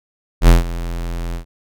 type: tone with ADSR envelope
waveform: square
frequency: 42.62 Hz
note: F1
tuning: 41 cents flat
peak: -4 dBFS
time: 0.41-1.45 s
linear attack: 72 ms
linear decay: 150 ms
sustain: -18 dB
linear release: 100 ms
effects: none